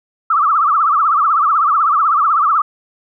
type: tone with vibrato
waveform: sine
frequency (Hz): 1232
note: D#6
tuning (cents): -17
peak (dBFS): -10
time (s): 0.3-2.62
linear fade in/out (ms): 5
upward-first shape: triangle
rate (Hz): 16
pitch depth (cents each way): 190
effects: none